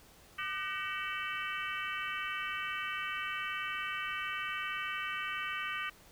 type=harmonic tone with a mistuned harmonic; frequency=379.1 Hz; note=F#4; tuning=42 cents sharp; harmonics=3 / 4 / 5 / 6 / 7 / 8; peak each=-40 / -41 / -42 / -43 / -43 / -44 dBFS; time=0.38-5.9 s; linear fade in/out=10 ms; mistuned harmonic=3; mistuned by=+98 cents; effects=pink hiss -59 dBFS RMS until 6.11 s